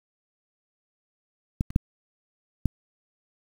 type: clicks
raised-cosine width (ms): 5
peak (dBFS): -11 / -25 / -7 / -9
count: 4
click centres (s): 1.609 / 1.705 / 1.761 / 2.657
effects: 7-bit